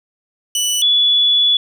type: tone pair in turn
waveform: 20% pulse / sine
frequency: 2967 / 3424 Hz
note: F#7 / A7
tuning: +4 / -48 cents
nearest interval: major second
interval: 248 cents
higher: second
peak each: -10 dBFS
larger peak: neither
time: 0.55-0.82 / 0.82-1.57 s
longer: second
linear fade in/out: 2 ms
effects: none